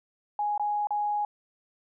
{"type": "tone with dropouts", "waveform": "sine", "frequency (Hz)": 831, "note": "G#5", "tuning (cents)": 1, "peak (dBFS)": -25, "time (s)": [0.39, 1.25], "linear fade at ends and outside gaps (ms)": 2, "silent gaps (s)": [[0.578, 0.596], [0.871, 0.906]], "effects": []}